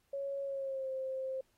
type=tone with pitch glide; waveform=sine; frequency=554.4 to 526.6 Hz; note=C#5 to C5; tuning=0 to +11 cents; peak=-35 dBFS; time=0.13-1.41 s; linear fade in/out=5 ms; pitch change=-89 cents; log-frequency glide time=0.43-0.9 s; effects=pink hiss -75 dBFS RMS until 1.57 s + AAC 48 kbps